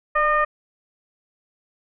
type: tone with frequency modulation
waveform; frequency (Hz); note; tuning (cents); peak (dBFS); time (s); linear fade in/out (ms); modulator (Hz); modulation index
sine; 1216; D#6; -40; -16; 0.15-0.45; 10; 619; 1
effects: none